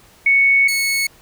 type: tone pair in turn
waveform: sine / sawtooth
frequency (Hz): 2217 / 2203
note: C#7 / C#7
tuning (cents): 0 / -11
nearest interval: unison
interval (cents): 11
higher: first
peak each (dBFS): -10 / -13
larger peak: first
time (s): 0.26-0.68 / 0.68-1.07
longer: first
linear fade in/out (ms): 5
effects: pink hiss -49 dBFS RMS until 1.21 s